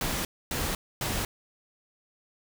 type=noise bursts; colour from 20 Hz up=pink; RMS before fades=-30 dBFS; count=3; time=0.01-1.25 s; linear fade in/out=2 ms; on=240 ms; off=260 ms; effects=none